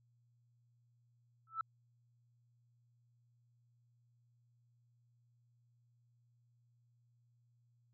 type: tone with exponential growth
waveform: sine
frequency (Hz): 1319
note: E6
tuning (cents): +1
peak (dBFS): -31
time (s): 1.47-1.61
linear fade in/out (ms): 2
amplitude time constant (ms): 30
effects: tanh soft clip ceiling -27 dBFS + added 119 Hz sine -70 dBFS peak until 7.93 s